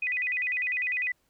sine tone with vibrato, 2229 Hz, C#7, 9 cents sharp, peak -26 dBFS, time 0.02-1.12 s, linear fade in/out 5 ms, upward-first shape square, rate 10 Hz, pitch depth 200 cents each way, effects pink hiss -71 dBFS RMS until 1.29 s

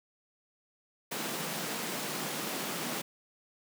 pink high-pass noise, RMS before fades -36 dBFS, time 1.11-3.02 s, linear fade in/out 10 ms, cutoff 150 Hz, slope 48 dB/octave, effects none

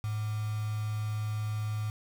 sine tone with quantisation, 107 Hz, A2, 48 cents flat, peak -30 dBFS, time 0.04-1.9 s, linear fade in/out 0 ms, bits 7, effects none

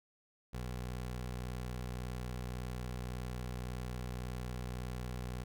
20% pulse tone, 61.8 Hz, B1, 2 cents sharp, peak -34 dBFS, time 0.53-5.44 s, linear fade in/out 10 ms, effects none

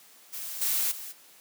blue noise with level steps, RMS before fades -37 / -27 / -40 dBFS, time 0.32-1.13 s, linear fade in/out 20 ms, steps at 0.61 / 0.91 s, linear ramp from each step 10 ms, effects white hiss -55 dBFS RMS until 1.4 s + high-pass 200 Hz 12 dB/octave

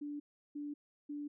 sine tone bursts, 292 Hz, D4, 10 cents flat, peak -39 dBFS, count 3, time 0.01-1.28 s, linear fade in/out 10 ms, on 190 ms, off 350 ms, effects none

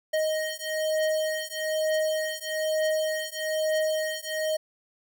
square beating tone pair, 624 / 625.1 Hz, D#5 / D#5, +5 / +8 cents, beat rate 1.1 Hz, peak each -29 dBFS, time 0.13-4.57 s, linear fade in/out 10 ms, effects none

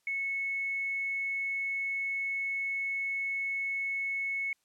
triangle tone with tanh clipping, 2200 Hz, C#7, 14 cents flat, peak -30 dBFS, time 0.07-4.53 s, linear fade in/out 2 ms, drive 3 dB, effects white hiss -75 dBFS RMS until 4.64 s + low-pass 11000 Hz 12 dB/octave

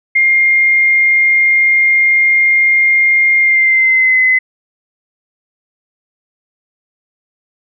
sine tone with pitch glide, 2119 to 2036 Hz, C7 to C7, +21 to -48 cents, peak -7 dBFS, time 0.15-4.39 s, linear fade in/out 10 ms, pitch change -69 cents, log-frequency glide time 3.4-4.21 s, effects none

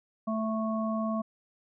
harmonic tone, 220.4 Hz, A3, 3 cents sharp, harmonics 1 / 3 / 5, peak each -29 / -34 / -36 dBFS, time 0.27-1.22 s, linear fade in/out 10 ms, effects none

